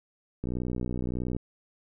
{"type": "click train", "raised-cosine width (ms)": 3, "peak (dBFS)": -19, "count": 58, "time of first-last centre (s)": [0.44, 1.365], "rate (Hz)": 61.6, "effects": []}